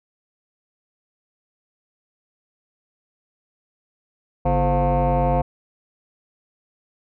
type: tone with frequency modulation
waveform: sine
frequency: 329.6 Hz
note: E4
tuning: in tune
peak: -14 dBFS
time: 4.45-5.42 s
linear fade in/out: 10 ms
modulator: 190 Hz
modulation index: 2.7
effects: tanh soft clip ceiling -14 dBFS